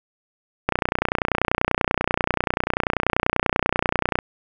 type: click train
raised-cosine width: 0.5 ms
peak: -3 dBFS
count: 107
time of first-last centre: 0.69-4.188 s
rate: 30.3 Hz
effects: none